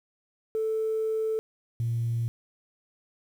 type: tone pair in turn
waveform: sine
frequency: 440 / 116.54 Hz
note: A4 / A#2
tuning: 0 / 0 cents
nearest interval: octave + major seventh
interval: 2300 cents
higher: first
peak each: -24 dBFS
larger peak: neither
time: 0.55-1.39 / 1.8-2.28 s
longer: first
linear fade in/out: 0 ms
effects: tanh soft clip ceiling -21 dBFS + 9-bit